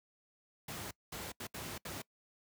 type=noise bursts at uneven times; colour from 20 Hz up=pink; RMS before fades=-43 dBFS; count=5; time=0.68-0.91 / 1.12-1.32 / 1.4-1.47 / 1.54-1.78 / 1.85-2.02 s; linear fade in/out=5 ms; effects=noise-tail reverb RT60 0.1 s tail -23 dB re dry + high-pass 80 Hz 12 dB/octave